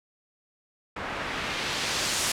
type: noise with low-pass filter sweep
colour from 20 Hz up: white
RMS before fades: -30 dBFS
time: 0.96-2.32 s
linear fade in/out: 5 ms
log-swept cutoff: 1400 to 8600 Hz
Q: 0.92
effects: none